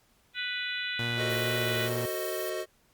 harmonic tone, 493.9 Hz, B4, in tune, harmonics 3 / 4 / 5 / 6 / 7 / 8, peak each -36 / -37 / -38 / -39 / -39 / -40 dBFS, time 0.34-1.9 s, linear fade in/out 50 ms
sawtooth tone with vibrato, 117.2 Hz, A#2, 10 cents sharp, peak -28 dBFS, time 0.99-2.06 s, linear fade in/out 5 ms, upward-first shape sine, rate 2.3 Hz, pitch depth 22 cents each way
square chord, F# diminished seventh, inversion none, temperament equal with one note detuned, 370 / 446.9 / 523.3 / 622.3 Hz, F#4 / A4 / C5 / Eb5, 0 / +27 / 0 / 0 cents, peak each -36 / -40 / -42 / -36 dBFS, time 1.16-2.66 s, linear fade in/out 50 ms
violet noise, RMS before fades -40 dBFS, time 1.3-2.5 s, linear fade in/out 5 ms
effects pink hiss -66 dBFS RMS until 2.93 s + Opus 48 kbps

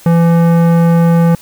sine tone with tanh clipping, 168.3 Hz, E3, 36 cents sharp, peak -8 dBFS, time 0.06-1.35 s, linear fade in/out 2 ms, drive 16 dB, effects white hiss -39 dBFS RMS until 1.41 s

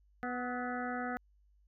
harmonic tone with a mistuned harmonic, 246.9 Hz, B3, in tune, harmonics 1 / 2 / 3 / 5 / 6 / 7 / 8, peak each -39 / -44 / -40 / -44 / -43 / -47 / -49 dBFS, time 0.23-1.17 s, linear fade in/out 0 ms, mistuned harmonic 5, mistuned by +47 cents, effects added 50 Hz sine -64 dBFS peak until 1.67 s

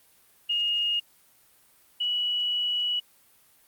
sine tone pair in turn, 2854 / 2936 Hz, F7 / F#7, +37 / -14 cents, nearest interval unison, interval 49 cents, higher second, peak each -23 / -24 dBFS, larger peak first, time 0.49-1 / 2-3 s, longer second, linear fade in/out 10 ms, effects white hiss -60 dBFS RMS until 3.67 s + Opus 32 kbps

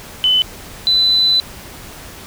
sine tone pair in turn, 3019 / 4004 Hz, F#7 / B7, +34 / +23 cents, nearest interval perfect fourth, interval 489 cents, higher second, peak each -10 dBFS, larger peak neither, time 0.24-0.42 / 0.87-1.4 s, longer second, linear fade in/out 0 ms, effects pink hiss -35 dBFS RMS until 2.26 s

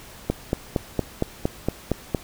click train, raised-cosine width 2 ms, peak -7 dBFS, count 9, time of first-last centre 0.3-2.148 s, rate 4.33 Hz, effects pink hiss -44 dBFS RMS until 2.23 s

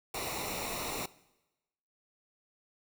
pink noise with comb filter, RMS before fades -37 dBFS, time 0.14-1.06 s, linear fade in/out 5 ms, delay 0.62 ms, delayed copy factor -0.7, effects noise-tail reverb RT60 1.0 s tail -20 dB re dry

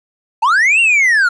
triangle linear two-way sweep, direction up then down, 830.6 to 2794 to 1367 Hz, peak -7 dBFS, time 0.42-1.29 s, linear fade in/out 10 ms, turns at 0.8 s, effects resampled to 22050 Hz + 8-bit

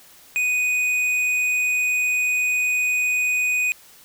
triangle tone with tanh clipping, 2487 Hz, D#7, 1 cent flat, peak -20 dBFS, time 0.36-3.72 s, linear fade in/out 0 ms, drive 13 dB, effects white hiss -49 dBFS RMS until 4.04 s

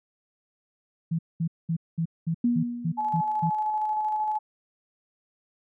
sine tone bursts, 164.81 Hz, E3, in tune, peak -23 dBFS, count 9, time 1.11-3.501 s, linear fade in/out 10 ms, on 79 ms, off 210 ms
sine tone with exponential decay, 240 Hz, B3, 49 cents flat, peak -18 dBFS, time 2.44-3.41 s, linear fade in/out 5 ms, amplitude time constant 210 ms
sine tone with tremolo, 856 Hz, A5, 48 cents flat, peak -23 dBFS, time 2.97-4.39 s, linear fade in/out 20 ms, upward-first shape square, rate 13 Hz, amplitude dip 25%
effects none

